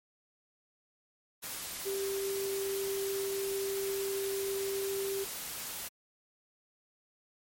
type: tone in noise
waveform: sine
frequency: 392 Hz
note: G4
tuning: in tune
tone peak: -32 dBFS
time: 1.85-5.25 s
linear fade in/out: 20 ms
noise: white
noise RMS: -40 dBFS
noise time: 1.42-5.89 s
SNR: +5 dB
effects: MP3 64 kbps